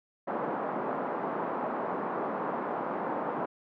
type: band-pass noise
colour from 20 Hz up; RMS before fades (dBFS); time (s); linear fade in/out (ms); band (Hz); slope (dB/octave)
white; -33; 0.27-3.46; 10; 190 to 1100; 24
effects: none